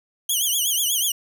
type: tone with vibrato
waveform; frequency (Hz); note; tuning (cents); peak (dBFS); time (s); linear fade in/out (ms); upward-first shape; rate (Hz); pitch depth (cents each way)
10% pulse; 3136; G7; 0; -12; 0.29-1.12; 5; triangle; 8.2; 160
effects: none